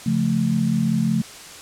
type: chord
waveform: sine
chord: Db augmented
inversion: none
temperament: equal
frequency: 138.59 / 174.61 / 220 Hz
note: Db3 / F3 / A3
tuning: 0 / 0 / 0 cents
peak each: -24 / -22 / -20 dBFS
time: 0.06-1.22 s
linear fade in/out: 5 ms
effects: white hiss -39 dBFS RMS until 1.61 s + low-pass 9000 Hz 12 dB/octave